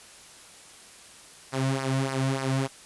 sawtooth tone with flanger, 133.7 Hz, C3, 38 cents sharp, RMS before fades -27 dBFS, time 1.52-2.68 s, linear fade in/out 20 ms, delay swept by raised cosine 0.27 to 2.47 ms, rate 3.4 Hz, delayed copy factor -0.7, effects white hiss -49 dBFS RMS until 2.85 s + resampled to 24000 Hz

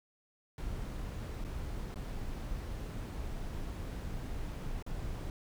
brown noise with dropouts, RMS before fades -39 dBFS, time 0.58-5.3 s, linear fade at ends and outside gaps 1 ms, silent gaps 1.441-1.448 / 1.943-1.958 / 4.825-4.864 s, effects none

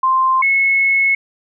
sine tone pair in turn, 1046.5 / 2188 Hz, C6 / C#7, 0 / -23 cents, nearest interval octave + minor second, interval 1277 cents, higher second, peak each -11 dBFS, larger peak neither, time 0.03-0.42 / 0.42-1.15 s, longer second, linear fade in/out 5 ms, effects none

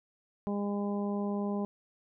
harmonic tone, 203.1 Hz, G#3, 38 cents flat, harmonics 1 / 2 / 3 / 4 / 5, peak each -31 / -37 / -41 / -43 / -45 dBFS, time 0.47-1.65 s, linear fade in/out 0 ms, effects none

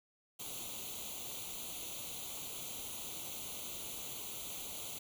white noise with comb filter, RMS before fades -44 dBFS, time 0.39-4.99 s, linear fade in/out 10 ms, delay 0.29 ms, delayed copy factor +0.85, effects none

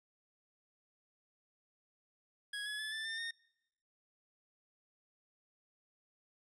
25% pulse tone with pitch steps, 1661.2 / 1695.1 / 1729.7 / 1765.1 / 1801.1 / 1837.9 Hz, G#6 / G#6 / A6 / A6 / A6 / A#6, 0 / +35 / -30 / +5 / +40 / -25 cents, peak -35 dBFS, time 2.53-3.31 s, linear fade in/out 5 ms, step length 130 ms, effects noise-tail reverb RT60 0.9 s tail -26 dB re dry + resampled to 22050 Hz

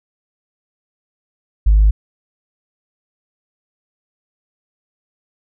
sine tone, 51.91 Hz, G#1, in tune, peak -6 dBFS, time 1.66-1.91 s, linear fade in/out 10 ms, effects tanh soft clip ceiling -4 dBFS

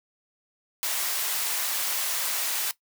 white high-pass noise, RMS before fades -28 dBFS, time 0.83-2.71 s, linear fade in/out 0 ms, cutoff 650 Hz, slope 12 dB/octave, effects noise-tail reverb RT60 0.1 s tail -17 dB re dry

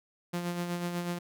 sawtooth tone with tremolo, 174.61 Hz, F3, in tune, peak -26 dBFS, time 0.33-1.19 s, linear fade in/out 10 ms, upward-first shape sine, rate 8.1 Hz, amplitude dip 45%, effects none

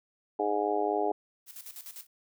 harmonic tone, 103.83 Hz, G#2, in tune, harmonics 3 / 4 / 5 / 6 / 7 / 8, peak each -35 / -30 / -39 / -35 / -32 / -33 dBFS, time 0.39-1.12 s, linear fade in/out 5 ms
blue noise with tremolo, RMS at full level -43 dBFS, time 1.46-2.07 s, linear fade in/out 50 ms, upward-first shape square, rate 10 Hz, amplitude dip 70%
effects none

